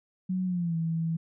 sine tone with pitch glide, 185 to 163.87 Hz, F#3 to E3, 0 to -10 cents, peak -26 dBFS, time 0.29-1.17 s, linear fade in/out 10 ms, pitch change -210 cents, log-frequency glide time 0.45-0.76 s, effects none

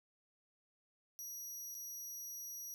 25% pulse tone with dropouts, 5790 Hz, F#8, 38 cents flat, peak -40 dBFS, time 1.19-2.74 s, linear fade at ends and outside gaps 0 ms, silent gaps 1.744-1.75 s, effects none

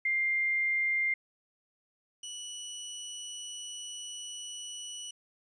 sine / 20% pulse tone pair in turn, 2100 / 2950 Hz, C7 / F#7, +6 / -6 cents, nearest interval tritone, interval 588 cents, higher second, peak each -26 / -34 dBFS, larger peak first, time 0.05-1.14 / 2.23-5.11 s, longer second, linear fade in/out 5 ms, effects resampled to 22050 Hz + 11-bit

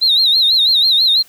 sine tone with vibrato, 3932 Hz, B7, 8 cents flat, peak -8 dBFS, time 0.01-1.23 s, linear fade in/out 20 ms, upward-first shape sine, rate 6.1 Hz, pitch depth 130 cents each way, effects tanh soft clip ceiling -5 dBFS + white hiss -47 dBFS RMS until 1.28 s

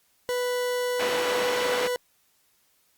40% pulse tone, 493.9 Hz, B4, in tune, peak -24 dBFS, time 0.29-1.96 s, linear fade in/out 0 ms
pink band-pass noise, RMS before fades -30 dBFS, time 0.99-1.88 s, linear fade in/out 10 ms, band 380 to 3700 Hz, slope 12 dB/octave
effects white hiss -66 dBFS RMS until 2.97 s + Opus 48 kbps

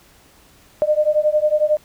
sine beating tone pair, 601 / 612 Hz, D5 / D#5, +40 / -29 cents, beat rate 11 Hz, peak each -17 dBFS, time 0.82-1.77 s, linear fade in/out 0 ms, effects pink hiss -51 dBFS RMS until 1.84 s

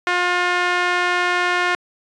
sawtooth tone with band-pass filter, 356.2 Hz, F4, 34 cents sharp, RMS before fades -19 dBFS, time 0.07-1.75 s, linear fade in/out 0 ms, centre 1700 Hz, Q 1.4, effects resampled to 22050 Hz

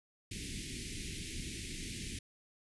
pink band-stop noise, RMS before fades -42 dBFS, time 0.31-2.19 s, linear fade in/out 5 ms, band 380 to 2000 Hz, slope 48 dB/octave, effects resampled to 24000 Hz

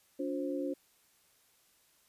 sine tone cluster, 285.1 / 354.6 / 527 Hz, C#4 / F4 / C5, +49 / +26 / +12 cents, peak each -35 / -39 / -38 dBFS, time 0.19-0.74 s, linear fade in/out 10 ms, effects white hiss -68 dBFS RMS until 2.08 s + resampled to 32000 Hz

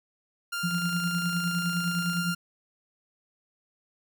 sawtooth tone, 1396.9 Hz, F6, in tune, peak -26 dBFS, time 0.52-2.35 s, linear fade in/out 10 ms
sine tone with tremolo, 173.3 Hz, F3, 13 cents flat, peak -24 dBFS, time 0.63-2.35 s, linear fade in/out 10 ms, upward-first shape triangle, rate 9.8 Hz, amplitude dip 75%
click train, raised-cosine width 0.3 ms, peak -30 dBFS, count 41, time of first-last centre 0.71-2.17 s, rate 27.4 Hz
effects none

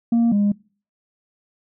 sine tone pair in turn, 233.1 / 204.1 Hz, A#3 / G#3, 0 / -30 cents, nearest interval major second, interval 230 cents, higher first, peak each -11 / -13 dBFS, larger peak first, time 0.12-0.32 / 0.32-0.52 s, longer neither, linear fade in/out 5 ms, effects noise-tail reverb RT60 0.4 s tail -25 dB re dry + tanh soft clip ceiling -13 dBFS

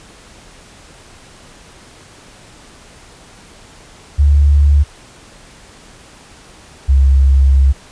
sine tone pair in turn, 72 / 67.63 Hz, D2 / C#2, -34 / -42 cents, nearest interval minor second, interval 108 cents, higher first, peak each -6 dBFS, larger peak neither, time 4.18-4.84 / 6.88-7.73 s, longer second, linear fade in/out 20 ms, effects pink hiss -41 dBFS RMS until 7.91 s + resampled to 22050 Hz

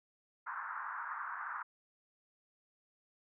pink band-pass noise, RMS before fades -42 dBFS, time 0.46-1.63 s, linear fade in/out 10 ms, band 970 to 1600 Hz, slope 48 dB/octave, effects none

